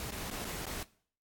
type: noise with dropouts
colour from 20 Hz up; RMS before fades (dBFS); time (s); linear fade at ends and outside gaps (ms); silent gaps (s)
pink; -40; 0-0.83; 1; 0.107-0.121 / 0.301-0.311 / 0.446-0.45 / 0.656-0.666
effects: noise-tail reverb RT60 0.5 s tail -19 dB re dry + AAC 64 kbps